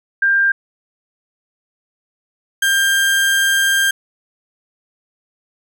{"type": "tone pair in turn", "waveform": ["sine", "35% pulse"], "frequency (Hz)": [1593, 1593], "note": ["G6", "G6"], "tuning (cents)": [27, 27], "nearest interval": "unison", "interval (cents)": 0, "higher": "neither", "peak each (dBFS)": [-11, -11], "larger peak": "neither", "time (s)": [[0.22, 0.52], [2.62, 3.91]], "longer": "second", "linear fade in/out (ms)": 5, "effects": []}